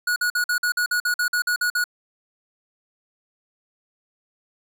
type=tone bursts; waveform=square; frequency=1457 Hz; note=F#6; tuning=27 cents flat; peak=-20 dBFS; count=13; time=0.07-1.841 s; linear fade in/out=5 ms; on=91 ms; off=49 ms; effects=none